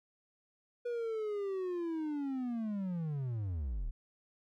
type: linear sweep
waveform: triangle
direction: down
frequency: 486.4 to 31.15 Hz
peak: -32 dBFS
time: 0.85-3.91 s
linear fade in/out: 10 ms
effects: none